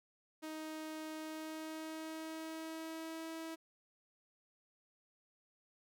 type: tone with pitch glide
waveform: sawtooth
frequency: 313.1 to 324.5 Hz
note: D#4 to E4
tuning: +11 to -27 cents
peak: -39 dBFS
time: 0.42-3.56 s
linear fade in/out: 20 ms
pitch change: +62 cents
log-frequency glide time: 1.19-3.29 s
effects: none